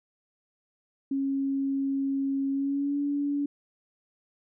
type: tone with pitch glide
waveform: sine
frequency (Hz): 273.4 to 286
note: C#4 to D4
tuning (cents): -24 to -46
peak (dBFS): -25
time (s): 1.11-3.46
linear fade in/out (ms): 5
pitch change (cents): +78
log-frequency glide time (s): 2.51-2.98
effects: none